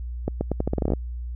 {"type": "accelerating click train", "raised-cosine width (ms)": 2, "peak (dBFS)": -10, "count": 13, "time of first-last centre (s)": [0.28, 0.935], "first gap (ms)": 130, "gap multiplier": 0.82, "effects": ["added 60 Hz sine -29 dBFS peak until 1.35 s"]}